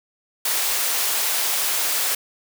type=high-pass noise; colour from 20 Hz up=white; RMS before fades=-22 dBFS; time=0.45-2.15 s; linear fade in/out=5 ms; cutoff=490 Hz; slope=12 dB/octave; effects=none